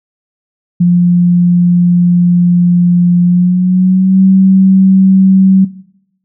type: tone with pitch glide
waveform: sine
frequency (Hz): 175.8 to 190.61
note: F3 to G3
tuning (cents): +12 to -48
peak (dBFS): -4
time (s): 0.8-5.65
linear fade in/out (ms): 10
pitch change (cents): +140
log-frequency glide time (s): 3.22-4.2
effects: noise-tail reverb RT60 0.8 s tail -17 dB re dry